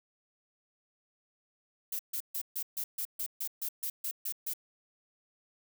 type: noise bursts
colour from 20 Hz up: violet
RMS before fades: -35 dBFS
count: 13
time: 1.92-4.536 s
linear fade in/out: 5 ms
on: 72 ms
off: 140 ms
effects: none